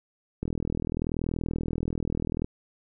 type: click train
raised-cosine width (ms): 3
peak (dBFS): -16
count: 83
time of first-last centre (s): 0.43-2.445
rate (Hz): 40.7
effects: none